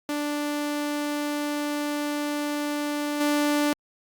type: tone with level steps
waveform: sawtooth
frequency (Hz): 293.7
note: D4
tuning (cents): 0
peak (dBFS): -22 / -17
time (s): 0.09-3.73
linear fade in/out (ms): 2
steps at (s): 3.2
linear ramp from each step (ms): 10
effects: Opus 48 kbps